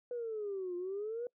sine exponential two-way sweep, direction down then up, 493.9 to 349.2 to 493.9 Hz, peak -35 dBFS, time 0.11-1.27 s, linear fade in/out 2 ms, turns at 0.76 s, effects noise-tail reverb RT60 0.1 s tail -25 dB re dry + tanh soft clip ceiling -31 dBFS

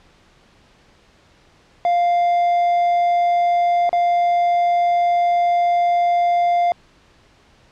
triangle tone with dropouts, 698.5 Hz, F5, in tune, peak -12 dBFS, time 1.85-6.72 s, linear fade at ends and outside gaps 1 ms, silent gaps 3.893-3.929 s, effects pink hiss -53 dBFS RMS until 7.71 s + low-pass 5000 Hz 12 dB/octave

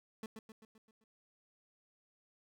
30% pulse tone with echo, 220 Hz, A3, in tune, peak -39 dBFS, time 0.23-0.26 s, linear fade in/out 2 ms, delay 130 ms, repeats 6, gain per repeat -5 dB, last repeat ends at 1.04 s, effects none

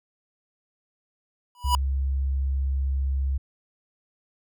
square tone with exponential growth, 980 Hz, B5, 14 cents flat, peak -17 dBFS, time 1.55-1.75 s, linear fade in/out 1 ms, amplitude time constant 43 ms
sine tone, 67.6 Hz, C#2, 43 cents flat, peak -22 dBFS, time 1.64-3.38 s, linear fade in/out 10 ms
effects none

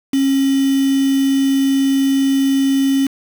sine tone with quantisation, 271.9 Hz, C#4, 33 cents flat, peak -12 dBFS, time 0.13-3.07 s, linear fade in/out 5 ms, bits 4, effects none

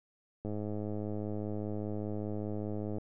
click train, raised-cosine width 2 ms, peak -25 dBFS, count 267, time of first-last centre 0.45-2.983 s, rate 105 Hz, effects none

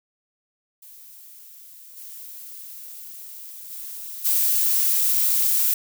violet noise with level steps, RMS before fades -45 / -39 / -35 / -20 dBFS, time 0.82-5.74 s, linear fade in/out 5 ms, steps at 1.96 / 3.7 / 4.24 s, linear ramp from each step 20 ms, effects none

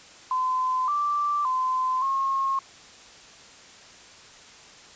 sine tone with pitch steps, 1024 / 1172 / 1028 / 1081 Hz, C6 / D6 / C6 / C#6, -38 / -4 / -31 / -44 cents, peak -22 dBFS, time 0.31-2.59 s, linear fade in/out 2 ms, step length 570 ms, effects white hiss -48 dBFS RMS until 4.95 s + resampled to 16000 Hz

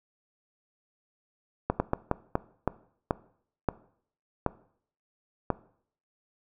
slowing click train, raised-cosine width 1 ms, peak -10 dBFS, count 10, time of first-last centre 1.7-5.503 s, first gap 100 ms, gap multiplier 1.34, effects noise-tail reverb RT60 0.6 s tail -19 dB re dry

